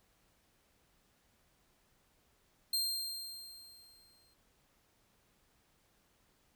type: tone with exponential decay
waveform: sawtooth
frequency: 4186 Hz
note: C8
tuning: in tune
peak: -27 dBFS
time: 2.73-4.34 s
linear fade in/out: 5 ms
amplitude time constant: 350 ms
effects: pink hiss -72 dBFS RMS until 6.55 s